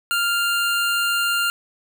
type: tone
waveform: 25% pulse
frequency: 1396.9 Hz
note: F6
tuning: in tune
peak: -15 dBFS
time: 0.11-1.5 s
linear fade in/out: 0 ms
effects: none